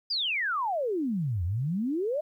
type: exponential two-way sweep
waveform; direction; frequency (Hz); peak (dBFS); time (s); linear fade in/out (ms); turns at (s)
sine; down then up; 5040 to 82 to 636; -26; 0.1-2.21; 10; 1.44
effects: 11-bit